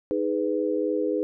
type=chord; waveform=sine; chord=G# minor; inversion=second; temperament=just; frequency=311.5 / 415.3 / 498.4 Hz; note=D#4 / G#4 / B4; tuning=+2 / 0 / +16 cents; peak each=-27 dBFS; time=0.11-1.23 s; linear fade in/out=0 ms; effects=none